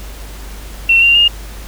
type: tone with pitch steps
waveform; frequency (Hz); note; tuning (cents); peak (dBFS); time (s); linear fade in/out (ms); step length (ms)
sine; 2714 / 2773 / 2833; E7 / F7 / F7; +50 / -13 / +24; -6; 0.89-1.28; 5; 130
effects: added 50 Hz sine -28 dBFS peak until 1.67 s + pink hiss -35 dBFS RMS until 1.67 s